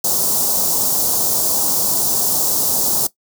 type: band-stop noise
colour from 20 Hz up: white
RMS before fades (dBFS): -17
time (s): 0.04-3.07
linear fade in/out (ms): 5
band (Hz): 950 to 5000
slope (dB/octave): 24
effects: noise-tail reverb RT60 0.1 s tail -17 dB re dry + high-pass 100 Hz 12 dB/octave